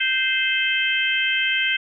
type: harmonic tone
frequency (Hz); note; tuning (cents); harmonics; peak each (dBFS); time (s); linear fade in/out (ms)
521; C5; -7; 3 / 4 / 5 / 6; -24 / -24 / -24 / -24; 0-1.77; 10
effects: none